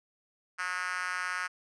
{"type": "tone with high-pass filter", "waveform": "5% pulse", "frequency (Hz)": 181.7, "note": "F#3", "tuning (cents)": -31, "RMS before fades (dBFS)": -34, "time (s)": [0.58, 1.48], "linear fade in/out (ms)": 20, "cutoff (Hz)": 1400, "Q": 3, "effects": ["resampled to 22050 Hz"]}